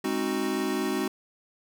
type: chord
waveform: square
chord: Ab dominant seventh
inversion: none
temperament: equal with one note detuned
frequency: 207.7 / 266 / 311.1 / 370 Hz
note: Ab3 / C4 / Eb4 / Gb4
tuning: 0 / +29 / 0 / 0 cents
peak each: -34 / -32 / -33 / -31 dBFS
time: 0.04-1.08 s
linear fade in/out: 5 ms
effects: none